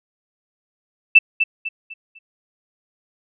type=tone with echo; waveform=sine; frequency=2655 Hz; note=E7; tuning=12 cents sharp; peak=-4 dBFS; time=1.15-1.19 s; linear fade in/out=10 ms; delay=250 ms; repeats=4; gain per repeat=-9 dB; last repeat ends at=2.19 s; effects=none